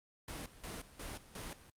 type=noise with tremolo; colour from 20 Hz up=pink; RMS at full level=-44 dBFS; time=0.28-1.7 s; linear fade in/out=2 ms; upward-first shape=square; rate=2.8 Hz; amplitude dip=80%; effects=low-pass 12000 Hz 12 dB/octave + Opus 32 kbps